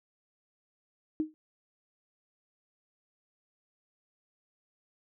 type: tone with exponential decay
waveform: sine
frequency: 311.1 Hz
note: D#4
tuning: in tune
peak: -23 dBFS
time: 1.2-1.34 s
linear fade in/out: 0 ms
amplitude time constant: 29 ms
effects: none